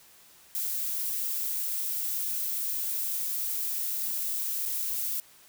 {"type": "noise with dropouts", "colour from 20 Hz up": "violet", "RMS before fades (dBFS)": -31, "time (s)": [0.55, 5.2], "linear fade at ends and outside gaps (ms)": 0, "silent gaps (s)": [4.654, 4.659], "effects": ["white hiss -56 dBFS RMS until 5.48 s"]}